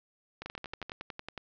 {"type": "two click trains", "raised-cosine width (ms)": 0.3, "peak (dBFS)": [-23, -24], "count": [11, 7], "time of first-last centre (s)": [[0.46, 1.377], [0.42, 0.896]], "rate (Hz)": [10.9, 12.6], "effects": ["resampled to 16000 Hz", "10-bit"]}